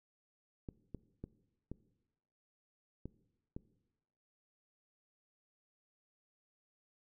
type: clicks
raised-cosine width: 3 ms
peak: -30 dBFS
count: 6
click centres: 0.688 / 0.947 / 1.24 / 1.716 / 3.056 / 3.565 s
effects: noise-tail reverb RT60 1.0 s tail -19 dB re dry